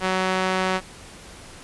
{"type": "tone with band-pass filter", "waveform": "sawtooth", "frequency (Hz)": 186.9, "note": "F#3", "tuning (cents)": 18, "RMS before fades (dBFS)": -23, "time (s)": [0, 0.81], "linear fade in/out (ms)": 50, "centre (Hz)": 1500, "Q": 0.54, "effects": ["pink hiss -43 dBFS RMS until 1.63 s", "resampled to 24000 Hz"]}